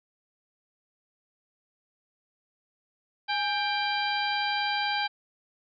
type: harmonic tone with a mistuned harmonic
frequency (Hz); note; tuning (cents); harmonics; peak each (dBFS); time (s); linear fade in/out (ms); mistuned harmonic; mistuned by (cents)
789; G5; +11; 1 / 2 / 3 / 4 / 5 / 6; -29 / -32 / -34 / -35 / -36 / -37; 3.28-5.08; 20; 1; +84
effects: none